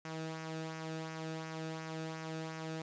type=tone with flanger; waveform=sawtooth; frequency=160 Hz; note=D#3; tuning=49 cents sharp; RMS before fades=-42 dBFS; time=0.05-2.82 s; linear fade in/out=2 ms; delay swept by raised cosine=0.24 to 0.99 ms; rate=2.8 Hz; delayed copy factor=-0.5; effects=resampled to 16000 Hz + 10-bit